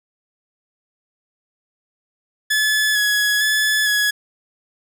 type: tone with vibrato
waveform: sawtooth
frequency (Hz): 1701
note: G#6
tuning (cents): +41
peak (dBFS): -12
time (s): 2.5-4.11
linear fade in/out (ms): 10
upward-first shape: square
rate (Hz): 1.1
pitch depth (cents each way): 20
effects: none